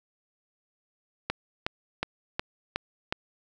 click train, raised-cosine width 0.3 ms, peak -11 dBFS, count 6, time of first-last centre 1.3-3.125 s, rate 2.74 Hz, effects none

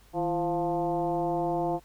sine tone with frequency modulation, 520 Hz, C5, 11 cents flat, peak -25 dBFS, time 0.13-1.8 s, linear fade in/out 50 ms, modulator 180 Hz, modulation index 1.8, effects added 50 Hz sine -57 dBFS peak until 1.84 s + pink hiss -60 dBFS RMS until 1.84 s

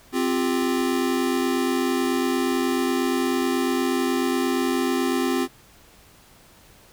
square chord, C suspended fourth, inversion none, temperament equal with one note detuned, 261.6 / 349.2 / 398.2 Hz, C4 / F4 / G4, 0 / 0 / +27 cents, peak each -24 / -26 / -29 dBFS, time 0.12-5.48 s, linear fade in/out 50 ms, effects pink hiss -52 dBFS RMS until 6.92 s

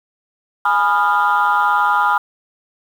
sine chord, F half-diminished seventh, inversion first, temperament equal with one note detuned, 830.6 / 987.8 / 1227.4 / 1396.9 Hz, Ab5 / Cb6 / Eb6 / F6, 0 / 0 / -24 / 0 cents, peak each -17 dBFS, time 0.65-2.18 s, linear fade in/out 5 ms, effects tanh soft clip ceiling -6 dBFS + 7-bit

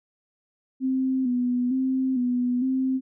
sine tone with vibrato, 254.2 Hz, C4, 50 cents flat, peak -21 dBFS, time 0.8-3.01 s, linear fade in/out 50 ms, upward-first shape square, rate 1.1 Hz, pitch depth 51 cents each way, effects none

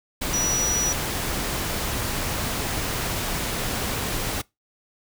sine tone in noise, 5850 Hz, F#8, 21 cents flat, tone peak -22 dBFS, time 0.33-0.93 s, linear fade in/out 10 ms, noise pink, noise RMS -27 dBFS, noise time 0.21-4.42 s, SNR +2 dB, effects noise-tail reverb RT60 0.2 s tail -23 dB re dry

